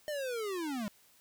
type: linear sweep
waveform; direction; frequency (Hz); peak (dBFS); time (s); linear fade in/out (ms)
square; down; 613 to 196; -35; 0.08-0.88; 0
effects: white hiss -64 dBFS RMS until 1.2 s